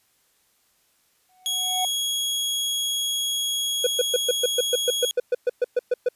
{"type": "tone with exponential growth", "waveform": "triangle", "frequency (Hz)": 740, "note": "F#5", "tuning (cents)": 0, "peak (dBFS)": -20, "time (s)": [1.29, 1.85], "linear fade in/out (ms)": 2, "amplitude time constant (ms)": 120}
{"type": "tone", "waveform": "sawtooth", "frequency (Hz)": 3321, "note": "G#7", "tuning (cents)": -1, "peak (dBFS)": -20, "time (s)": [1.46, 5.11], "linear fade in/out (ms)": 0}
{"type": "tone bursts", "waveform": "triangle", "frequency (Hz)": 493.9, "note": "B4", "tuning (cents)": 0, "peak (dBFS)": -15, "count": 16, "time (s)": [3.84, 6.088], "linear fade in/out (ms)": 5, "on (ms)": 28, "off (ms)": 120}
{"effects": ["white hiss -65 dBFS RMS until 6.15 s", "resampled to 32000 Hz"]}